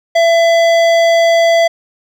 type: tone with hard clipping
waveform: sine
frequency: 670 Hz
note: E5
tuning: 28 cents sharp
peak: -9 dBFS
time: 0.15-1.68 s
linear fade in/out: 10 ms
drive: 14 dB
effects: none